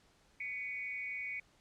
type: tone with amplitude modulation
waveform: sine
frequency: 2237 Hz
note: C#7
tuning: 15 cents sharp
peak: -34 dBFS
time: 0.4-1.4 s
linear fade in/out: 5 ms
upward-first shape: sine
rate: 224 Hz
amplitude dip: 85%
effects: pink hiss -68 dBFS RMS until 1.6 s + low-pass 8000 Hz 12 dB/octave